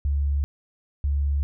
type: tone pair in turn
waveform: sine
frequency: 71 / 71 Hz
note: C#2 / C#2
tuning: +42 / +42 cents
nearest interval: unison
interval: 0 cents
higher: neither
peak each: -20 dBFS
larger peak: neither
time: 0.05-0.44 / 1.04-1.43 s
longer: neither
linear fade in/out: 0 ms
effects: none